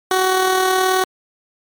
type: tone with amplitude modulation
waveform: 15% pulse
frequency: 374.3 Hz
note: F#4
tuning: 20 cents sharp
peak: -6 dBFS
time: 0.11-1.04 s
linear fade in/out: 2 ms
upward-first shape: sine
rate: 38.8 Hz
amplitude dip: 35%
effects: MP3 96 kbps